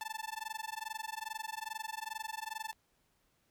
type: tone with amplitude modulation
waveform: sawtooth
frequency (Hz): 880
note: A5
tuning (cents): 0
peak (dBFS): -32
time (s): 0.01-2.73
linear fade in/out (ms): 0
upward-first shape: sine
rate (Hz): 22.4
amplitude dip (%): 100
effects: pink hiss -75 dBFS RMS until 3.5 s